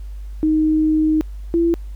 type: tone pair in turn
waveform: sine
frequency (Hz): 311.1 / 336.8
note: D#4 / E4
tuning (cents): 0 / +37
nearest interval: minor second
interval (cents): 137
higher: second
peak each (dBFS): -13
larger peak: neither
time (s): 0.43-1.21 / 1.54-1.74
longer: first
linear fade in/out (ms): 0
effects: added 50 Hz sine -28 dBFS peak until 1.95 s + pink hiss -56 dBFS RMS until 1.95 s